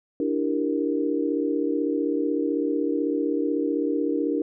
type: chord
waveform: sine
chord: E half-diminished seventh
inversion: third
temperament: equal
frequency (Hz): 293.7 / 329.6 / 392 / 466.2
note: D4 / E4 / G4 / Bb4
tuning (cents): 0 / 0 / 0 / 0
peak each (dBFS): -25 / -28 / -30 / -28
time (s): 0.2-4.42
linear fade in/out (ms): 2
effects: none